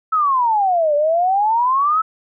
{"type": "exponential two-way sweep", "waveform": "sine", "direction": "down then up", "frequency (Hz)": [1318.5, 576, 1318.5], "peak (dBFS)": -13, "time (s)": [0.12, 2.02], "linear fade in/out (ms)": 10, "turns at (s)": 0.95, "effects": []}